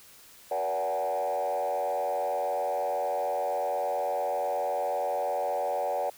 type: tone with frequency modulation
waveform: sine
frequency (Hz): 659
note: E5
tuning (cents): -1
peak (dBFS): -25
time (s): 0.51-6.1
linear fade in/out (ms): 5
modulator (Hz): 88.5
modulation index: 1.9
effects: tanh soft clip ceiling -23 dBFS + white hiss -53 dBFS RMS until 6.17 s